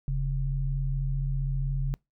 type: tone pair together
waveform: sine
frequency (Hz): 40.49 / 136.2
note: E1 / C#3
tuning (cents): -30 / -30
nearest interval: octave + major sixth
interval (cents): 2100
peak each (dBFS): -28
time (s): 0.08-1.94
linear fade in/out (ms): 0
effects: noise-tail reverb RT60 0.2 s tail -26 dB re dry